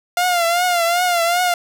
sawtooth tone with vibrato, 698.5 Hz, F5, in tune, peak -11 dBFS, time 0.17-1.54 s, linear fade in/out 2 ms, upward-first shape triangle, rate 2.6 Hz, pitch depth 82 cents each way, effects none

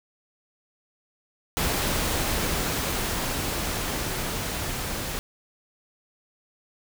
pink noise with level ramp, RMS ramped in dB -25 to -31 dBFS, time 1.57-5.19 s, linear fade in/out 0 ms, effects none

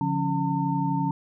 sine tone cluster, 143.5 / 175.5 / 277.2 / 905 Hz, D3 / F3 / C#4 / A5, -40 / +9 / 0 / +48 cents, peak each -28 dBFS, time 0.01-1.11 s, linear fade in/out 2 ms, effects none

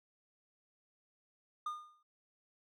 triangle tone with exponential decay, 1217 Hz, D#6, 39 cents flat, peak -32 dBFS, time 1.66-2.03 s, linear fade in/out 5 ms, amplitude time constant 79 ms, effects none

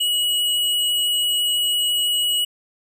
sine tone with sample-and-hold, 2922 Hz, F#7, 22 cents flat, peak -17 dBFS, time 0-2.45 s, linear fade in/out 10 ms, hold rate 11025 Hz, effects resampled to 32000 Hz

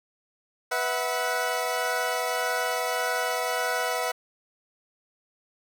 20% pulse chord, B suspended fourth, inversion none, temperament equal with one note detuned, 493.9 / 649.8 / 740 Hz, B4 / E5 / F#5, 0 / -25 / 0 cents, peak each -25 dBFS, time 0.71-4.12 s, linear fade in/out 10 ms, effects none

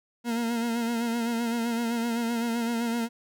40% pulse tone with vibrato, 233.1 Hz, A#3, in tune, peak -25 dBFS, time 0.24-3.09 s, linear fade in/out 50 ms, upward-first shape sine, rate 7.8 Hz, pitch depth 43 cents each way, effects none

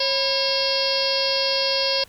harmonic tone with a mistuned harmonic, 543 Hz, C#5, 36 cents flat, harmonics 1 / 2 / 3 / 4 / 5 / 6 / 7 / 8 / 9 / 10, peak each -25 / -32 / -35 / -35 / -31 / -29 / -36 / -25 / -25 / -31 dBFS, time 0-2.04 s, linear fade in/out 5 ms, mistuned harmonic 2, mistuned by -150 cents, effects pink hiss -51 dBFS RMS until 2.08 s

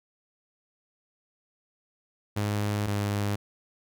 sawtooth tone pair in turn, 103.7 / 102.27 Hz, G#2 / G#2, -2 / -26 cents, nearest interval unison, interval 24 cents, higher first, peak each -22 dBFS, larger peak neither, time 2.36-2.87 / 2.87-3.36 s, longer first, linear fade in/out 10 ms, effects none

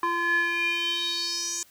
square tone with band-pass filter sweep, 342.9 Hz, F4, 32 cents flat, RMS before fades -27 dBFS, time 0.03-1.63 s, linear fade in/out 2 ms, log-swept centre 1200 to 7000 Hz, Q 5.9, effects white hiss -57 dBFS RMS until 1.7 s

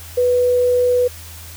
sine tone, 493.7 Hz, B4, 1 cent flat, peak -12 dBFS, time 0.17-1.08 s, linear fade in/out 10 ms, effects added 83 Hz sine -36 dBFS peak until 1.56 s + white hiss -38 dBFS RMS until 1.56 s

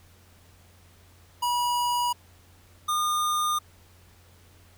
square tone pair in turn, 969 / 1215.2 Hz, B5 / D#6, -33 / -41 cents, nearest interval major third, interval 392 cents, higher second, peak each -24 dBFS, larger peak neither, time 1.42-2.13 / 2.88-3.59 s, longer neither, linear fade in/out 10 ms, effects added 88 Hz sine -55 dBFS peak until 4.77 s + pink hiss -58 dBFS RMS until 4.77 s

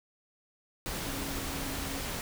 sine tone in noise, 273.7 Hz, C#4, 22 cents flat, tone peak -41 dBFS, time 1.07-2 s, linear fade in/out 0 ms, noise pink, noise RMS -36 dBFS, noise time 0.86-2.21 s, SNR -8 dB, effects none

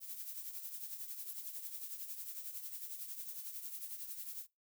violet noise with tremolo, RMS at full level -43 dBFS, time 0-4.47 s, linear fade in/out 50 ms, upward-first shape triangle, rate 11 Hz, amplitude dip 65%, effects noise-tail reverb RT60 0.2 s tail -21 dB re dry

